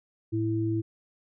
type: tone pair together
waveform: sine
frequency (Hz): 109.99 / 329.6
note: A2 / E4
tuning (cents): 0 / 0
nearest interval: octave + perfect fifth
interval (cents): 1900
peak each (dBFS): -28 / -27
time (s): 0.32-0.82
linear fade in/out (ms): 20
effects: none